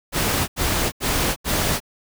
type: noise bursts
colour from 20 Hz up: pink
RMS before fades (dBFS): -21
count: 4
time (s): 0.12-1.803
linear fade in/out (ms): 50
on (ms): 360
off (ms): 81
effects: none